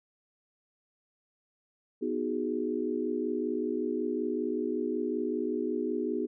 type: chord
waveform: sine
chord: G# minor seventh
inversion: first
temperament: equal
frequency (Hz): 246.9 / 311.1 / 370 / 415.3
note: B3 / D#4 / F#4 / G#4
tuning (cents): 0 / 0 / 0 / 0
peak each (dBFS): -34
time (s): 2.01-6.27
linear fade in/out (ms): 20
effects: none